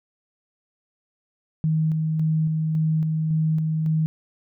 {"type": "tone with tremolo", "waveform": "sine", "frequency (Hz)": 157.8, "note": "D#3", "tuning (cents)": 25, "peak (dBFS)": -18, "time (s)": [1.64, 4.06], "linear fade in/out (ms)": 0, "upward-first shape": "square", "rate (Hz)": 1.8, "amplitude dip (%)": 25, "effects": []}